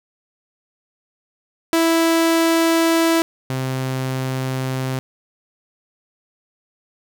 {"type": "tone pair in turn", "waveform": "sawtooth", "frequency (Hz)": [329.6, 130.8], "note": ["E4", "C3"], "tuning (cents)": [0, 0], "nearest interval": "octave + major third", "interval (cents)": 1600, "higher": "first", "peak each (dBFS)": [-10, -17], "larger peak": "first", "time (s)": [[1.73, 3.22], [3.5, 4.99]], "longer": "neither", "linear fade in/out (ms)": 0, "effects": []}